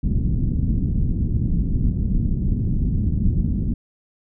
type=low-pass noise; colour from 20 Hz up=pink; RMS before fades=-20 dBFS; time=0.03-3.74 s; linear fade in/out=5 ms; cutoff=230 Hz; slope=24 dB/octave; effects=none